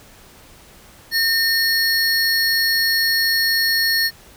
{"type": "tone pair together", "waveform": "square", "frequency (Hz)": [1823, 4336], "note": ["A#6", "C#8"], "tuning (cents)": [-39, -39], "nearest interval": "octave + minor third", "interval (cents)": 1500, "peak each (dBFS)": -19, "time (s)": [1.11, 4.11], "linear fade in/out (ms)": 50, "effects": ["pink hiss -46 dBFS RMS until 4.36 s"]}